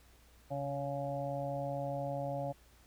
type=harmonic tone with a mistuned harmonic; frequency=140.4 Hz; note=C#3; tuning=22 cents sharp; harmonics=1 / 2 / 4 / 5 / 6; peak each=-40 / -45 / -38 / -41 / -47 dBFS; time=0.5-2.53 s; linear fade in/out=20 ms; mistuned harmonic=1; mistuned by=-30 cents; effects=added 60 Hz sine -62 dBFS peak until 2.86 s + pink hiss -65 dBFS RMS until 2.86 s

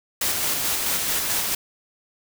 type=noise with tremolo; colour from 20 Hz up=white; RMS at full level=-23 dBFS; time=0.21-1.55 s; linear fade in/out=5 ms; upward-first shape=square; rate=4.6 Hz; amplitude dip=25%; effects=none

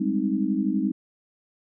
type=chord; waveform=sine; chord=Ab major seventh; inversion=third; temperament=equal; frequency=196 / 207.7 / 261.6 / 311.1 Hz; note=G3 / Ab3 / C4 / Eb4; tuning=0 / 0 / 0 / 0 cents; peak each=-27 dBFS; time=0-0.92 s; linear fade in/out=10 ms; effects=none

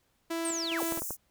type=tone with tremolo; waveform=sawtooth; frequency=331.4 Hz; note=E4; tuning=9 cents sharp; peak=-27 dBFS; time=0.3-1 s; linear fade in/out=10 ms; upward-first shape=square; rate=2.4 Hz; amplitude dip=35%
type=linear sweep; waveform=sine; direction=down; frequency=8940 to 264.6 Hz; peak=-32 dBFS; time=0.45-0.83 s; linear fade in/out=0 ms
type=high-pass noise; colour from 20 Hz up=white; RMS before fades=-37 dBFS; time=0.76-1.17 s; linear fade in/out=50 ms; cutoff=6000 Hz; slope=48 dB/octave
type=clicks; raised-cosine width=1 ms; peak=-23 dBFS; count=4; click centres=0.923 / 0.975 / 1.02 / 1.107 s
effects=pink hiss -72 dBFS RMS until 1.3 s

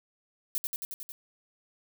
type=noise with echo; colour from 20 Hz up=violet; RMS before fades=-30 dBFS; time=0.55-0.58 s; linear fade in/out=0 ms; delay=90 ms; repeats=6; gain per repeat=-2 dB; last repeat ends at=1.12 s; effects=none

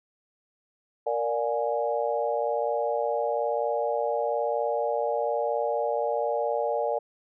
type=chord; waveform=sine; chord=Bb dominant seventh; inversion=none; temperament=equal with one note detuned; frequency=466.2 / 587.3 / 711.5 / 830.6 Hz; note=Bb4 / D5 / F5 / Ab5; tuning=0 / 0 / +32 / 0 cents; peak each=-29 / -28 / -32 / -31 dBFS; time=1.06-6.99 s; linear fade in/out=10 ms; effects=none

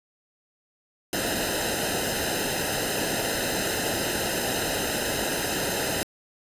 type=noise with comb filter; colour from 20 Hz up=pink; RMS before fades=-27 dBFS; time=1.13-6.03 s; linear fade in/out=0 ms; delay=0.88 ms; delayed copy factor=-0.85; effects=resampled to 32000 Hz

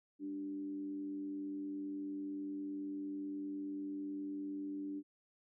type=tone with frequency modulation; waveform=sine; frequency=293.7 Hz; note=D4; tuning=in tune; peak=-39 dBFS; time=0.19-5.03 s; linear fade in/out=50 ms; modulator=90.6 Hz; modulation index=0.35; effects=none

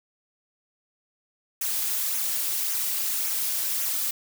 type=noise with flanger; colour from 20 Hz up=blue; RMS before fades=-27 dBFS; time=1.61-4.11 s; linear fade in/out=5 ms; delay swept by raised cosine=0.22 to 4.02 ms; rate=1.8 Hz; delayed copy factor=-0.55; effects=none

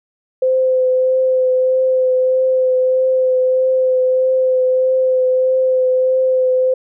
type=tone with vibrato; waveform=sine; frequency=515 Hz; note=C5; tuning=28 cents flat; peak=-11 dBFS; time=0.42-6.74 s; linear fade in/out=5 ms; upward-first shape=triangle; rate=1.6 Hz; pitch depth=16 cents each way; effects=none

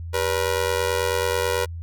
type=tone with amplitude modulation; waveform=sawtooth; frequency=481.7 Hz; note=B4; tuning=43 cents flat; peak=-13 dBFS; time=0.13-1.66 s; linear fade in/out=20 ms; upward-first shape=sine; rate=89.2 Hz; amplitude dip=95%; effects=added 84 Hz sine -30 dBFS peak until 1.82 s

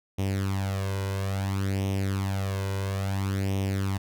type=tone with flanger; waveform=sawtooth; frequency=97.3 Hz; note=G2; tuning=12 cents flat; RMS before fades=-28 dBFS; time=0.18-3.98 s; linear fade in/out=10 ms; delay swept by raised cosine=0.33 to 2.03 ms; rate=0.59 Hz; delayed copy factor=+0.7; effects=none

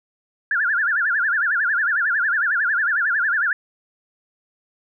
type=tone with vibrato; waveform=sine; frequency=1568 Hz; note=G6; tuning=in tune; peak=-17 dBFS; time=0.51-3.53 s; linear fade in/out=2 ms; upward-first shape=sine; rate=11 Hz; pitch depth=220 cents each way; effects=none

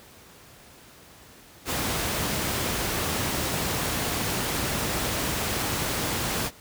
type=noise; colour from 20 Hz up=pink; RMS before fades=-27 dBFS; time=1.65-6.51 s; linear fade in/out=50 ms; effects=pink hiss -50 dBFS RMS until 6.6 s + high-pass 60 Hz 12 dB/octave

